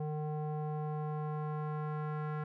square tone with low-pass filter sweep, 152 Hz, D#3, 40 cents flat, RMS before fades -37 dBFS, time 0-2.44 s, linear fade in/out 5 ms, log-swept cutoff 680 to 1400 Hz, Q 2.1, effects none

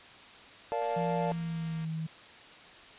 triangle chord, Bb major seventh, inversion none, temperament just, 466.2 / 582.7 / 699.2 / 874.1 Hz, Bb4 / D5 / F5 / A5, 0 / -14 / +2 / -12 cents, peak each -33 dBFS, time 0.72-1.32 s, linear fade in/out 0 ms
click train, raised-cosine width 0.3 ms, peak -36 dBFS, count 239, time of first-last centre 0.82-1.846 s, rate 232 Hz
sine tone with pitch glide, 170.5 to 160 Hz, F3 to D#3, -41 to +49 cents, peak -32 dBFS, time 0.96-2.07 s, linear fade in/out 10 ms, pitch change -110 cents, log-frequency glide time 1.17-1.88 s
effects white hiss -51 dBFS RMS until 2.98 s + resampled to 8000 Hz

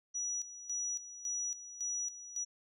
sine tone with tremolo, 5850 Hz, F#8, 21 cents flat, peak -34 dBFS, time 0.14-2.45 s, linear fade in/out 20 ms, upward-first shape square, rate 1.8 Hz, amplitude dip 75%, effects none

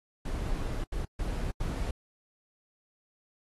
brown noise bursts at uneven times, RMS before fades -32 dBFS, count 4, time 0.25-0.84 / 0.92-1.05 / 1.19-1.51 / 1.6-1.91 s, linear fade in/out 5 ms, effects AAC 32 kbps

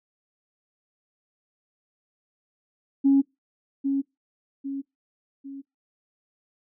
sine tone with echo, 275 Hz, C#4, 14 cents flat, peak -14 dBFS, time 3.04-3.22 s, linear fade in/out 20 ms, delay 800 ms, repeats 3, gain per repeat -7 dB, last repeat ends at 5.62 s, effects noise-tail reverb RT60 0.2 s tail -22 dB re dry + tanh soft clip ceiling -10 dBFS

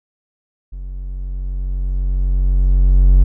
triangle tone with level ramp, 45.99 Hz, F#1, 10 cents flat, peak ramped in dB -24 to -3 dBFS, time 0.72-3.24 s, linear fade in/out 10 ms, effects none

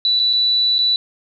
sine tone with dropouts, 3960 Hz, B7, 4 cents sharp, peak -13 dBFS, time 0.05-0.96 s, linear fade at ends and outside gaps 1 ms, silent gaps 0.193-0.198 / 0.33-0.334 / 0.783-0.789 s, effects none

